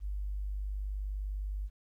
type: tone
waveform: sine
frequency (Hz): 49.79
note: G1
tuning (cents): +28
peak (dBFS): -33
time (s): 0-1.7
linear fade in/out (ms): 50
effects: 12-bit